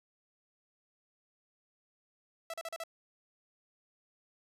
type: tone bursts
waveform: sawtooth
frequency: 659.3 Hz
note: E5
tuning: in tune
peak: -34 dBFS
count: 5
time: 2.5-2.837 s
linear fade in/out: 2 ms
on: 37 ms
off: 38 ms
effects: resampled to 32000 Hz